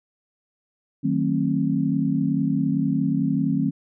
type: chord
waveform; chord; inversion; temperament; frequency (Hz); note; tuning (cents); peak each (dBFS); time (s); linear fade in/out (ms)
sine; D# diminished seventh; none; just; 155.56 / 186.68 / 224 / 268.8; D#3 / F#3 / A3 / C4; 0 / +16 / +31 / +47; -25 / -26 / -26 / -23; 1.03-3.71; 20
effects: none